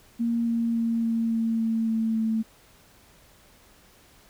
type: tone with pitch steps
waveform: sine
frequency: 233.1 / 231.5 / 229.9 / 228.3 / 226.7 / 225.2 / 223.6 / 222.1 Hz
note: A#3 / A#3 / A#3 / A#3 / A#3 / A3 / A3 / A3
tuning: 0 / -12 / -24 / -36 / -48 / +40 / +28 / +16 cents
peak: -22 dBFS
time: 0.19-2.43 s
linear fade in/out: 20 ms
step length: 280 ms
effects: pink hiss -56 dBFS RMS until 4.29 s